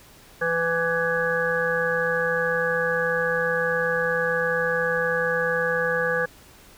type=harmonic tone; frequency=166.8 Hz; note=E3; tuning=21 cents sharp; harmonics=1 / 3 / 5 / 7 / 9 / 10; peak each=-35 / -24 / -35 / -32 / -30 / -25 dBFS; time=0.41-6.26 s; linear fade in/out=10 ms; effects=pink hiss -50 dBFS RMS until 6.77 s